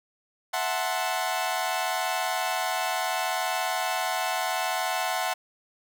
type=chord; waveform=sawtooth; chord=F# half-diminished seventh; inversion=third; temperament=equal; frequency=659.3 / 740 / 880 / 1046.5 Hz; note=E5 / F#5 / A5 / C6; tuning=0 / 0 / 0 / 0 cents; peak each=-29 / -25 / -29 / -30 dBFS; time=0.53-5.34 s; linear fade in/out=10 ms; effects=none